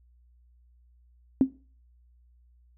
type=tone with exponential decay; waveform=sine; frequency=264.5 Hz; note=C4; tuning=19 cents sharp; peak=-12 dBFS; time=1.41-1.52 s; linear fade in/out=1 ms; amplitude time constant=23 ms; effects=noise-tail reverb RT60 0.4 s tail -21 dB re dry + added 60 Hz sine -57 dBFS peak until 2.77 s